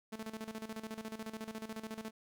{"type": "tone with tremolo", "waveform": "sawtooth", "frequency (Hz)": 220, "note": "A3", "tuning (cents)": 0, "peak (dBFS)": -36, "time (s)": [0.12, 2.11], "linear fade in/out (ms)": 10, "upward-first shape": "square", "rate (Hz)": 14, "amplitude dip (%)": 75, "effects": []}